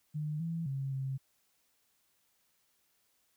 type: tone with pitch steps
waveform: sine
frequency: 151.4 / 165.8 / 136.1 / 134 Hz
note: D#3 / E3 / C#3 / C3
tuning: -47 / +10 / -31 / +42 cents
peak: -33 dBFS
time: 0.14-1.18 s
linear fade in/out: 20 ms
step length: 260 ms
effects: white hiss -74 dBFS RMS until 3.36 s